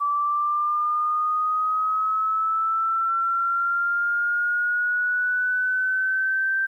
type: linear sweep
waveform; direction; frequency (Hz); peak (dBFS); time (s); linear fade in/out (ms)
sine; up; 1155 to 1568; -20; 0-6.67; 20
effects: 10-bit